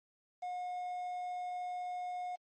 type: tone with quantisation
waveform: triangle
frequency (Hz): 721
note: F#5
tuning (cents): -45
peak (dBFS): -35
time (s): 0.42-2.36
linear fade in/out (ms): 10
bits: 10
effects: MP3 32 kbps